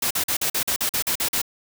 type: noise bursts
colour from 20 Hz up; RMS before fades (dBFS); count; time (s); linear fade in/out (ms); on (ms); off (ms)
white; -23; 11; 0.02-1.417; 5; 87; 44
effects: none